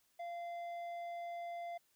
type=tone with low-pass filter; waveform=square; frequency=690 Hz; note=F5; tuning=21 cents flat; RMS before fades=-44 dBFS; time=0.19-1.78 s; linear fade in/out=10 ms; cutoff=1900 Hz; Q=0.66; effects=white hiss -75 dBFS RMS until 1.95 s